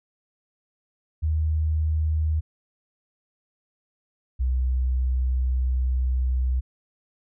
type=tone pair in turn; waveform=sine; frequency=78 / 63.5 Hz; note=D#2 / B1; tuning=+5 / +49 cents; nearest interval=major third; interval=356 cents; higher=first; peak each=-20 dBFS; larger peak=neither; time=1.22-2.41 / 4.39-6.61 s; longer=second; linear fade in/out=20 ms; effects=none